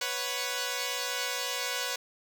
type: chord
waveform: 5% pulse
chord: B suspended second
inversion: none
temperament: equal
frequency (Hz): 493.9 / 554.4 / 740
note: B4 / C#5 / F#5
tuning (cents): 0 / 0 / 0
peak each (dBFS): -22 / -23 / -27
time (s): 0.01-1.96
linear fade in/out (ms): 5
effects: none